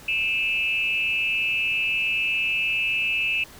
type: tone with frequency modulation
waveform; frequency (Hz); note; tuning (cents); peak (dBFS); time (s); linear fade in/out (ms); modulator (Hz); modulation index
sine; 2629; E7; -5; -21; 0.08-3.44; 5; 217; 0.66
effects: pink hiss -46 dBFS RMS until 3.59 s